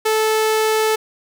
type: tone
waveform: sawtooth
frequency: 436.6 Hz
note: A4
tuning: 13 cents flat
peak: -11 dBFS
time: 0.05-0.96 s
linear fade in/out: 10 ms
effects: none